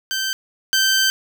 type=tone pair in turn; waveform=15% pulse; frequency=1553 / 1553 Hz; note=G6 / G6; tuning=-17 / -17 cents; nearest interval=unison; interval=0 cents; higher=neither; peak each=-14 / -8 dBFS; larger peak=second; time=0.11-0.33 / 0.73-1.1 s; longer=second; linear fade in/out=0 ms; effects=none